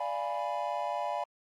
triangle chord, D diminished seventh, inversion none, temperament equal with one note detuned, 587.3 / 691.6 / 830.6 / 987.8 Hz, D5 / F5 / Ab5 / Cb6, 0 / -17 / 0 / 0 cents, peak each -35 / -34 / -34 / -35 dBFS, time 0-1.24 s, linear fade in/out 5 ms, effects Opus 32 kbps

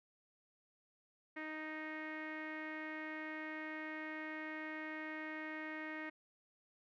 sawtooth tone with low-pass filter, 311.1 Hz, D#4, in tune, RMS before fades -45 dBFS, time 1.36-6.1 s, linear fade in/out 10 ms, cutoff 2000 Hz, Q 7.5, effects none

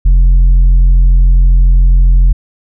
sine tone with tanh clipping, 43.65 Hz, F1, in tune, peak -4 dBFS, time 0.05-2.33 s, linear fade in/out 10 ms, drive 4 dB, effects none

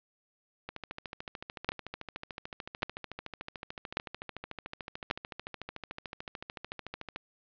two click trains, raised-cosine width 0.3 ms, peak -11 / -23 dBFS, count 4 / 89, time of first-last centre 1.69-5.111 / 0.69-7.161 s, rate 0.877 / 13.6 Hz, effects resampled to 11025 Hz + 7-bit

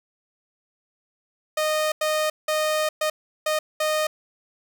sawtooth tone bursts at uneven times, 617 Hz, D#5, 15 cents flat, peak -17 dBFS, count 6, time 1.57-1.92 / 2.01-2.3 / 2.48-2.89 / 3.01-3.1 / 3.46-3.59 / 3.8-4.07 s, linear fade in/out 5 ms, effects none

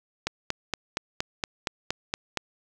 click train, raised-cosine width 0.2 ms, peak -9 dBFS, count 10, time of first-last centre 0.27-2.373 s, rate 4.28 Hz, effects none

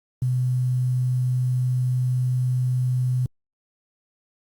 sine tone with quantisation, 126.2 Hz, B2, 38 cents sharp, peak -19 dBFS, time 0.22-3.26 s, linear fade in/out 2 ms, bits 8, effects Opus 48 kbps

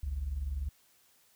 sine tone pair together, 50.95 / 71.1 Hz, G#1 / C#2, -32 / +45 cents, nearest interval tritone, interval 577 cents, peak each -36 / -32 dBFS, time 0.03-0.69 s, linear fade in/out 5 ms, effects tanh soft clip ceiling -28 dBFS + white hiss -66 dBFS RMS until 1.35 s

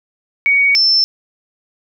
sine tone pair in turn, 2244 / 5320 Hz, C#7 / E8, +21 / +15 cents, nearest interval octave + minor third, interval 1494 cents, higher second, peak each -9 dBFS, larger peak neither, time 0.46-0.75 / 0.75-1.04 s, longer neither, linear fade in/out 0 ms, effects none

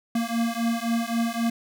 square beating tone pair, 229.8 / 233.6 Hz, A#3 / A#3, -25 / +4 cents, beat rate 3.8 Hz, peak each -27 dBFS, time 0.15-1.5 s, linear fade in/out 5 ms, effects none

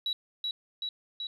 sine tone with echo, 3901 Hz, B7, 22 cents flat, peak -27 dBFS, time 0.06-0.13 s, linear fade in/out 2 ms, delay 380 ms, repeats 3, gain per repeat -2 dB, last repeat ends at 1.27 s, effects tanh soft clip ceiling -23 dBFS

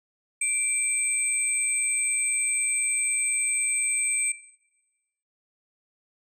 sine tone pair together, 2342 / 8224 Hz, D7 / C9, -5 / -31 cents, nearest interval octave + minor seventh, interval 2174 cents, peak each -28 / -23 dBFS, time 0.41-4.32 s, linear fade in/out 5 ms, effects noise-tail reverb RT60 1.0 s tail -17 dB re dry + tanh soft clip ceiling -16 dBFS

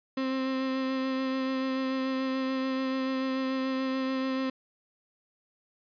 35% pulse tone with vibrato, 263.3 Hz, C4, 11 cents sharp, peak -26 dBFS, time 0.17-4.5 s, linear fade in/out 5 ms, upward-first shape sine, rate 6.9 Hz, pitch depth 13 cents each way, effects resampled to 11025 Hz

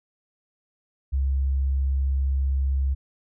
sine tone, 67.6 Hz, C#2, 43 cents flat, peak -20 dBFS, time 1.12-2.95 s, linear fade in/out 20 ms, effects none

